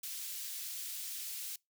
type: high-pass noise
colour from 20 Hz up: white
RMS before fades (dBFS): -42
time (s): 0.03-1.56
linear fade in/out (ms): 5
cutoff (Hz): 3000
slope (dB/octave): 12
effects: noise-tail reverb RT60 0.2 s tail -25 dB re dry